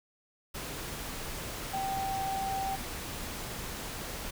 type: tone in noise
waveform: sine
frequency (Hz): 776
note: G5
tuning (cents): -18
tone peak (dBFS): -31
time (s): 1.73-2.76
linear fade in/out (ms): 10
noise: pink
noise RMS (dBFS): -39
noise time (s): 0.54-4.31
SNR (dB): +5
effects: none